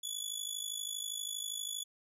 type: tone with amplitude modulation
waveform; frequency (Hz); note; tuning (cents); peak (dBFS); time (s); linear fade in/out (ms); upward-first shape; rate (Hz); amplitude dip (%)
20% pulse; 3418; G#7; +49; -28; 0.03-1.84; 10; sine; 52.5; 80
effects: none